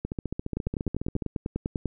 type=two click trains; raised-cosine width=3 ms; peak=-17 / -15 dBFS; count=18 / 14; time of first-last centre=0.05-1.222 / 0.57-1.857 s; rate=14.5 / 10.1 Hz; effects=none